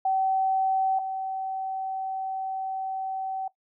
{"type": "tone pair in turn", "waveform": "sine", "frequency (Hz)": [765, 765], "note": ["G5", "G5"], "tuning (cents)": [-42, -42], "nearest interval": "unison", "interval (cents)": 0, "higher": "neither", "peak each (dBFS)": [-21, -28], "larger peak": "first", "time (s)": [[0.05, 0.99], [0.99, 3.48]], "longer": "second", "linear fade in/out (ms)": 5, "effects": ["noise-tail reverb RT60 0.1 s tail -17 dB re dry"]}